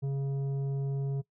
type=tone with tanh clipping; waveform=sine; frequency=137.9 Hz; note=C#3; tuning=9 cents flat; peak=-30 dBFS; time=0.02-1.22 s; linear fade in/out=20 ms; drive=8 dB; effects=noise-tail reverb RT60 0.1 s tail -20 dB re dry